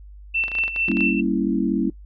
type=tone with tremolo; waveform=sine; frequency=2681 Hz; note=E7; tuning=29 cents sharp; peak=-18 dBFS; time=0.34-1.21 s; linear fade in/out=10 ms; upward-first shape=sine; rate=4.6 Hz; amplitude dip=70%
type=clicks; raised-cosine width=0.3 ms; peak=-18 dBFS; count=12; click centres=0.438 / 0.482 / 0.517 / 0.552 / 0.586 / 0.637 / 0.68 / 0.762 / 0.885 / 0.916 / 0.97 / 1.007 s
type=chord; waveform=sine; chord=G diminished seventh; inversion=none; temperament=equal; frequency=196 / 233.1 / 277.2 / 329.6 Hz; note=G3 / Bb3 / Db4 / Fb4; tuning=0 / 0 / 0 / 0 cents; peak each=-24 dBFS; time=0.88-1.9 s; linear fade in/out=5 ms
effects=noise-tail reverb RT60 0.1 s tail -22 dB re dry + added 50 Hz sine -39 dBFS peak until 2.05 s